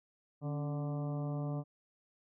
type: harmonic tone with a mistuned harmonic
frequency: 146.83 Hz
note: D3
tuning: in tune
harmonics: 1 / 2 / 3 / 4 / 5 / 6 / 7 / 8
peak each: -35 / -42 / -49 / -46 / -50 / -58 / -55 / -56 dBFS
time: 0.41-1.64 s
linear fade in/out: 50 ms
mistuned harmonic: 2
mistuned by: -65 cents
effects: none